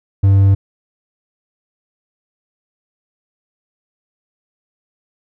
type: tone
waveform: triangle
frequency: 98 Hz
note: G2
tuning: in tune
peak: -5 dBFS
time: 0.23-0.55 s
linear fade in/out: 10 ms
effects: none